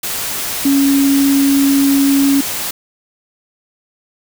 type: tone in noise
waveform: sine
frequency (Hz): 277.2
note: C#4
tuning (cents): 0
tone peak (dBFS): -9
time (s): 0.65-2.41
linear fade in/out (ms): 5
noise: white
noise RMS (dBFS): -21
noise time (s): 0.03-2.71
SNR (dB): +9
effects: none